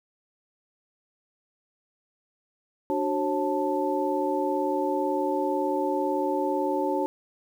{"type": "tone cluster", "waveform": "sine", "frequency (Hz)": [295.4, 373.4, 542, 880], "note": ["D4", "F#4", "C#5", "A5"], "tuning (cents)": [10, 16, -39, 0], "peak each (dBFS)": -29, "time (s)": [2.9, 7.06], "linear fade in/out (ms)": 0, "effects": ["9-bit"]}